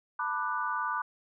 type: chord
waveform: sine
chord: B minor seventh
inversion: third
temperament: just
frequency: 889 / 987.8 / 1185.3 / 1481.6 Hz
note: A5 / B5 / D6 / F#6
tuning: +18 / 0 / +16 / +2 cents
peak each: -38 / -34 / -33 / -35 dBFS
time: 0.19-1.02 s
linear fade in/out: 5 ms
effects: none